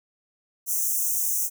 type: high-pass noise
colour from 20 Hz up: white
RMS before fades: -25 dBFS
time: 0.66-1.5 s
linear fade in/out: 50 ms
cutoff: 5800 Hz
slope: 96 dB/octave
effects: none